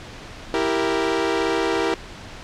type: chord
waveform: sawtooth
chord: E diminished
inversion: none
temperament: equal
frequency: 329.6 / 392 / 466.2 Hz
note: E4 / G4 / Bb4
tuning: 0 / 0 / 0 cents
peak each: -20 dBFS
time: 0.54-1.94 s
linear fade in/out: 0 ms
effects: pink hiss -38 dBFS RMS until 2.43 s + low-pass 5000 Hz 12 dB/octave